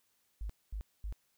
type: tone bursts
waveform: sine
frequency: 51.6 Hz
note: G#1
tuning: 10 cents flat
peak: -36 dBFS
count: 3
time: 0.41-1.125 s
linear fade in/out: 0 ms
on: 85 ms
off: 230 ms
effects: white hiss -75 dBFS RMS until 1.37 s